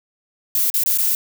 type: noise with dropouts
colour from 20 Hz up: violet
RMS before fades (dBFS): -18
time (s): 0.55-1.15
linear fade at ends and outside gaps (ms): 1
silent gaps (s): 0.701-0.74 / 0.836-0.86 / 0.975-0.984
effects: none